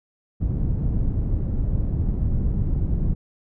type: low-pass noise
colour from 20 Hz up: pink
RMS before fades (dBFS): -22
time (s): 0.4-3.15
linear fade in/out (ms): 20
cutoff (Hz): 160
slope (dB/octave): 12
effects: none